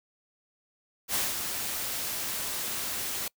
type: noise with ADSR envelope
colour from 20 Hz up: white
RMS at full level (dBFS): -27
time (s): 1.08-3.28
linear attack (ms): 66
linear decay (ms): 190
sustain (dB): -6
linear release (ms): 3
effects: noise-tail reverb RT60 0.1 s tail -25 dB re dry